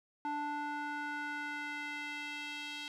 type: tone with band-pass filter sweep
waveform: square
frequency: 293.7 Hz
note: D4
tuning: in tune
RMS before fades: -40 dBFS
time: 0.25-2.88 s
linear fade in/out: 0 ms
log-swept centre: 910 to 3300 Hz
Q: 2.1
effects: none